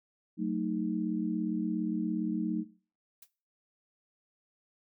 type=chord; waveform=sine; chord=D# diminished; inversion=first; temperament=just; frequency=186.68 / 224 / 311.1 Hz; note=F#3 / A3 / D#4; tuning=+16 / +31 / 0 cents; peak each=-33 / -33 / -34 dBFS; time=0.37-2.65 s; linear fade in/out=50 ms
type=noise with exponential decay; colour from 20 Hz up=blue; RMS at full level=-46 dBFS; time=3.22-3.29 s; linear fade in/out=5 ms; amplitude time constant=15 ms
effects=noise-tail reverb RT60 0.4 s tail -19 dB re dry